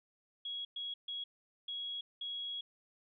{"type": "tone bursts at uneven times", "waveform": "sine", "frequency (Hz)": 3322, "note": "G#7", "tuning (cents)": 0, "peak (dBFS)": -38, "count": 5, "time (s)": [[0.45, 0.65], [0.76, 0.94], [1.08, 1.24], [1.68, 2.01], [2.21, 2.61]], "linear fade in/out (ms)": 5, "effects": []}